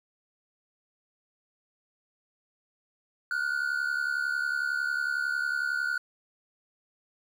triangle tone pair together, 1429 / 1500 Hz, F6 / F#6, +39 / +23 cents, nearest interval minor second, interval 84 cents, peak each -28 dBFS, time 3.31-5.98 s, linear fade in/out 2 ms, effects 10-bit

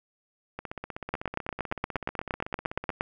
two click trains, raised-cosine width 0.5 ms, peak -20 / -12 dBFS, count 38 / 17, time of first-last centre 0.59-2.902 / 1.14-3.009 s, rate 16 / 8.56 Hz, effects none

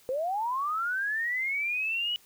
sine linear sweep, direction up, 493.9 to 2960 Hz, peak -27 dBFS, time 0.09-2.16 s, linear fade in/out 0 ms, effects white hiss -59 dBFS RMS until 2.25 s

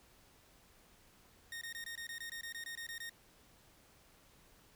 sawtooth tone bursts, 1850 Hz, A#6, 14 cents flat, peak -39 dBFS, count 14, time 1.52-3.095 s, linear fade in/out 2 ms, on 93 ms, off 21 ms, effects pink hiss -65 dBFS RMS until 4.75 s

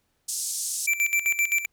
pink band-pass noise, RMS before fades -30 dBFS, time 0.28-0.87 s, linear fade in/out 10 ms, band 6100 to 10000 Hz, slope 24 dB/octave
square tone with tremolo, 2342 Hz, D7, 5 cents flat, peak -20 dBFS, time 0.87-1.66 s, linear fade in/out 10 ms, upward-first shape square, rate 7.7 Hz, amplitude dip 75%
effects pink hiss -72 dBFS RMS until 1.72 s

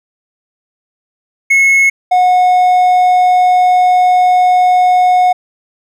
triangle tone pair in turn, 2183 / 728.5 Hz, C#7 / F#5, -27 / -27 cents, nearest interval octave + perfect fifth, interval 1900 cents, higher first, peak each -4 dBFS, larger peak neither, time 1.5-1.9 / 2.11-5.33 s, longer second, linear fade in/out 10 ms, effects none

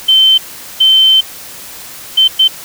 sine tone bursts at uneven times, 3090 Hz, G7, 26 cents flat, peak -4 dBFS, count 4, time 0.08-0.38 / 0.8-1.21 / 2.17-2.28 / 2.39-2.48 s, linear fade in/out 10 ms, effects white hiss -30 dBFS RMS until 2.64 s

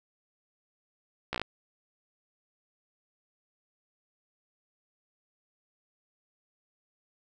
slowing click train, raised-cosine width 0.3 ms, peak -15 dBFS, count 6, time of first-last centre 1.33-1.416 s, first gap 15 ms, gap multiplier 1.07, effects none

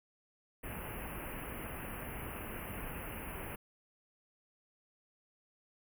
pink band-stop noise, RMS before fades -43 dBFS, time 0.63-3.56 s, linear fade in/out 10 ms, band 2900 to 10000 Hz, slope 96 dB/octave, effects none

